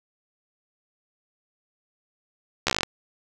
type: slowing click train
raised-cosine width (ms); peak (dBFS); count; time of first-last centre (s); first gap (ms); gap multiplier
0.2; -4; 10; 2.67-2.832; 13; 1.08
effects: none